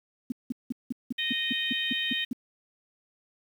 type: tone bursts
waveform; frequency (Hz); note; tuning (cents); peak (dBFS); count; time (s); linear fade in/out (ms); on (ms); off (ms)
sine; 246.9; B3; 0; -26; 11; 0.3-2.331; 5; 21; 180
type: harmonic tone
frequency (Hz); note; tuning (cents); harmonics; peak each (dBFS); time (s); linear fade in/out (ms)
619; D#5; -9; 3 / 4 / 5 / 6; -33 / -35 / -31 / -33; 1.18-2.25; 10
effects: 9-bit